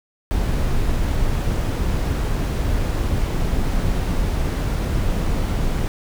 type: noise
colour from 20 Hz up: brown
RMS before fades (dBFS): -20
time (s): 0.31-5.88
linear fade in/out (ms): 0
effects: none